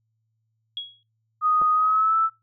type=tone with exponential decay; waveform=sine; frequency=3322 Hz; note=G#7; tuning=in tune; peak=-25 dBFS; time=0.77-1.03 s; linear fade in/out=1 ms; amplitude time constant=55 ms
type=tone with pitch glide; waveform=sine; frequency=1244.5 to 1318.5 Hz; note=D#6 to E6; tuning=0 to 0 cents; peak=-17 dBFS; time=1.41-2.3 s; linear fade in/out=50 ms; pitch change=+100 cents; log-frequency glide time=1.73-2.16 s
type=clicks; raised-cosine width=1 ms; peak=-23 dBFS; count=2; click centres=1.615 / 1.621 s
effects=noise-tail reverb RT60 0.2 s tail -21 dB re dry + added 111 Hz sine -70 dBFS peak until 2.42 s